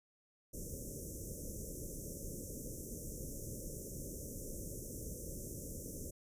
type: band-stop noise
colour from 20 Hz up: pink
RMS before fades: -45 dBFS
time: 0.53-6.11 s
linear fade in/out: 10 ms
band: 580 to 5700 Hz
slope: 96 dB/octave
effects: resampled to 32000 Hz